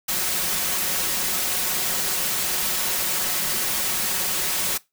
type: noise with comb filter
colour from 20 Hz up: white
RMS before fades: -24 dBFS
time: 0.08-4.78 s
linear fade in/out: 10 ms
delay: 5.4 ms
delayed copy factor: +0.55
effects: noise-tail reverb RT60 0.2 s tail -20 dB re dry